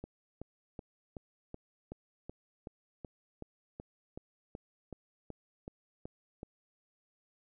click train, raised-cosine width 2 ms, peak -29 dBFS, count 18, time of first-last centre 0.04-6.431 s, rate 2.66 Hz, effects none

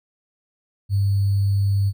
sine tone with sample-and-hold, 99.2 Hz, G2, 21 cents sharp, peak -16 dBFS, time 0.89-1.93 s, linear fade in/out 50 ms, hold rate 4410 Hz, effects none

